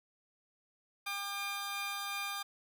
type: tone pair together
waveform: 15% pulse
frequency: 800.9 / 1200 Hz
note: G5 / D6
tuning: +37 / +37 cents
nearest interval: perfect fifth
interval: 700 cents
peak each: -35 / -32 dBFS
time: 1.06-2.43 s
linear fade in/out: 10 ms
effects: none